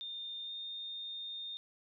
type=tone with pitch glide; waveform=sine; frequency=3627 to 3652 Hz; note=A#7 to A#7; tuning=-48 to -36 cents; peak=-40 dBFS; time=0.01-1.57 s; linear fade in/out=0 ms; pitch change=+12 cents; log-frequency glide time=0.45-0.5 s; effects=none